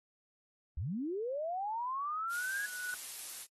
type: linear sweep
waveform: sine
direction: up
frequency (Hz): 58.6 to 1682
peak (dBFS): -34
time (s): 0.77-2.66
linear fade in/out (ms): 5
type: tone with exponential growth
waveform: sine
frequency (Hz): 1475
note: F#6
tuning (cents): -6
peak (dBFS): -35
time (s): 1.92-2.94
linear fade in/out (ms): 0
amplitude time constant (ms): 220
type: noise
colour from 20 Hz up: blue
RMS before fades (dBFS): -42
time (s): 2.29-3.47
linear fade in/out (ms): 50
effects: AAC 32 kbps